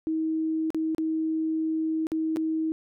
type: tone with dropouts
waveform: sine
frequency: 318.3 Hz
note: D#4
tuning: 39 cents sharp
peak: -24 dBFS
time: 0.07-2.72 s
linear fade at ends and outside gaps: 0 ms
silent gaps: 0.704-0.746 / 0.948-0.982 / 2.069-2.118 / 2.361-2.369 s
effects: none

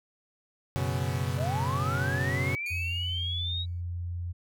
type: chord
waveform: 40% pulse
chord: F# suspended fourth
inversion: none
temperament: equal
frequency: 92.5 / 123.47 / 138.59 Hz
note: F#2 / B2 / C#3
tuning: 0 / 0 / 0 cents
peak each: -31 dBFS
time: 0.76-2.55 s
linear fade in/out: 0 ms
type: linear sweep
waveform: sine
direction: up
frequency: 554.4 to 3839 Hz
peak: -31 dBFS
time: 1.36-3.66 s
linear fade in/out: 50 ms
type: tone with exponential decay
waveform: sawtooth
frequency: 2258 Hz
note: C#7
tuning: 31 cents sharp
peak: -35 dBFS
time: 2.66-3.81 s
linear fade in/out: 2 ms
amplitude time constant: 250 ms
type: tone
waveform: sine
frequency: 87.31 Hz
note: F2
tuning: in tune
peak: -31 dBFS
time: 2.7-4.33 s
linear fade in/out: 20 ms
effects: none

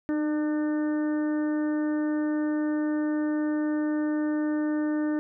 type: harmonic tone with a mistuned harmonic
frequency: 300 Hz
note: D4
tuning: 37 cents sharp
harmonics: 1 / 2 / 3 / 4 / 5 / 6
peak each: -24 / -36 / -44 / -45 / -44 / -44 dBFS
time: 0.09-5.19 s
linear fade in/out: 0 ms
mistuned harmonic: 1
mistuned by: +22 cents
effects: none

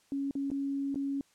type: tone with dropouts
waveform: sine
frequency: 277.2 Hz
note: C#4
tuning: in tune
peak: -30 dBFS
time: 0.12-1.21 s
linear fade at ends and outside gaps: 1 ms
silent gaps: 0.31-0.353 / 0.503-0.515 / 0.945-0.957 s
effects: white hiss -67 dBFS RMS until 1.34 s + low-pass 9000 Hz 12 dB/octave

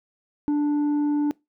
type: tone with tanh clipping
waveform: sine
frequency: 293.7 Hz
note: D4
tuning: in tune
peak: -20 dBFS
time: 0.48-1.31 s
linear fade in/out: 0 ms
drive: 4 dB
effects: noise-tail reverb RT60 0.2 s tail -23 dB re dry

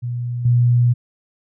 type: tone with level steps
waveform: sine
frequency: 121.2 Hz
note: B2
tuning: 32 cents flat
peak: -21 / -11 dBFS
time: 0.02-0.94 s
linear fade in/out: 20 ms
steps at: 0.45 s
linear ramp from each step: 5 ms
effects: none

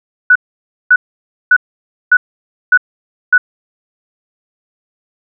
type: tone bursts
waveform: sine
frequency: 1480 Hz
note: F#6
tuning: in tune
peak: -3 dBFS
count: 6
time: 0.3-3.38 s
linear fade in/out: 5 ms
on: 55 ms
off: 550 ms
effects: none

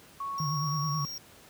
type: tone with pitch glide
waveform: sine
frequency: 1108.7 to 1123.5 Hz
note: C#6 to C#6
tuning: 0 to +23 cents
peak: -32 dBFS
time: 0.2-1.05 s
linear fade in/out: 5 ms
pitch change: +23 cents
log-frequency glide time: 0.48-0.67 s
type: tone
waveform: square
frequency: 5588 Hz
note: F8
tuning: in tune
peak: -37 dBFS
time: 0.38-1.18 s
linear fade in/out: 2 ms
type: tone with vibrato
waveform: sine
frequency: 149.7 Hz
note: D3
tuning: 33 cents sharp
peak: -29 dBFS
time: 0.4-1.05 s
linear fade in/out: 0 ms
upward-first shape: sine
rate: 9.3 Hz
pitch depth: 97 cents each way
effects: pink hiss -54 dBFS RMS until 1.49 s + high-pass 80 Hz 12 dB/octave

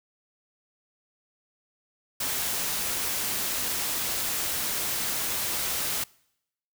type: noise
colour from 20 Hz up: white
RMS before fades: -29 dBFS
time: 2.2-6.04 s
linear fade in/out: 5 ms
effects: noise-tail reverb RT60 0.8 s tail -25 dB re dry

